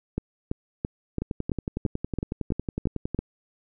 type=two click trains; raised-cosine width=3 ms; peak=-15 / -13 dBFS; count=22 / 10; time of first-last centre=1.22-3.147 / 0.18-3.19 s; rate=10.9 / 2.99 Hz; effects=none